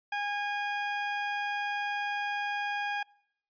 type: tone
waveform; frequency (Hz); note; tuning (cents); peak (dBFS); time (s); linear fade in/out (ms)
20% pulse; 819; G#5; -24; -25; 0.12-3.03; 5
effects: noise-tail reverb RT60 0.7 s tail -25 dB re dry + resampled to 11025 Hz